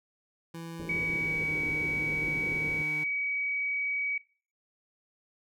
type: tone with pitch glide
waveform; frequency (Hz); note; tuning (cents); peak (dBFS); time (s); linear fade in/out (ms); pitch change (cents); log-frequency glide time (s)
25% pulse; 166.2 to 153.29; E3 to D#3; +15 to -25; -35; 0.54-3.04; 5; -140; 1.04-1.65
type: low-pass noise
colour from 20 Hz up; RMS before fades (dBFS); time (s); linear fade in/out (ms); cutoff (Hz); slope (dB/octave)
white; -41; 0.79-2.83; 10; 500; 48
type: tone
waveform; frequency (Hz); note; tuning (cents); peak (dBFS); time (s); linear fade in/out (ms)
sine; 2268; C#7; +39; -28; 0.89-4.18; 5
effects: noise-tail reverb RT60 0.4 s tail -19 dB re dry